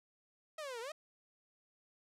sawtooth exponential two-way sweep, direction down then up, 647 to 444 to 647 Hz, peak -38 dBFS, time 0.58-0.92 s, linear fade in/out 5 ms, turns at 0.8 s, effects low-pass 10000 Hz 12 dB/octave

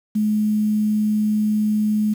sine tone with quantisation, 212.6 Hz, G#3, 41 cents sharp, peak -16 dBFS, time 0.15-2.14 s, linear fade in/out 10 ms, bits 7, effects none

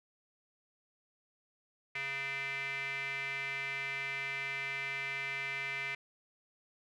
square tone with band-pass filter, 137.8 Hz, C#3, 10 cents flat, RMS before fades -38 dBFS, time 1.95-5.95 s, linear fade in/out 5 ms, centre 2200 Hz, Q 7.6, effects none

